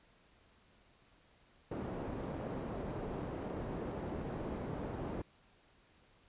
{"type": "low-pass noise", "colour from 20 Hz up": "white", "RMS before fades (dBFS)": -41, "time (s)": [1.71, 5.22], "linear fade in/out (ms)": 5, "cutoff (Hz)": 480, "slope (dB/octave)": 12, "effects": ["pink hiss -67 dBFS RMS until 6.28 s", "resampled to 8000 Hz"]}